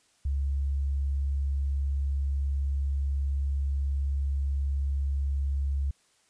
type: tone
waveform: sine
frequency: 69.3 Hz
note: C#2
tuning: in tune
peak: -25 dBFS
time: 0.25-5.91 s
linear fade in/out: 5 ms
effects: white hiss -66 dBFS RMS until 6.29 s + resampled to 22050 Hz